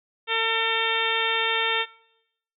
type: harmonic tone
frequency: 451.5 Hz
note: A4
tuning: 45 cents sharp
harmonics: 1 / 2 / 3 / 4 / 5 / 6 / 7 / 8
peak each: -30 / -30 / -30 / -30 / -30 / -30 / -30 / -30 dBFS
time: 0.27-1.86 s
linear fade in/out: 50 ms
effects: noise-tail reverb RT60 0.8 s tail -21 dB re dry